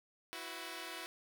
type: chord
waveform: 5% pulse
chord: E suspended second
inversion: none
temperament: equal with one note detuned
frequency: 329.6 / 370 / 504.3 Hz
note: E4 / F#4 / B4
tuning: 0 / 0 / +36 cents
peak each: -35 / -36 / -39 dBFS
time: 0.33-1.06 s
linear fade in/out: 0 ms
effects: none